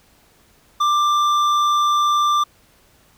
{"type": "tone with hard clipping", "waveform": "triangle", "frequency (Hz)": 1183, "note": "D6", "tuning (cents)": 12, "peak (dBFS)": -16, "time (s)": [0.8, 2.44], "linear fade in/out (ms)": 10, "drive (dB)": 12, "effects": ["pink hiss -55 dBFS RMS until 3.17 s"]}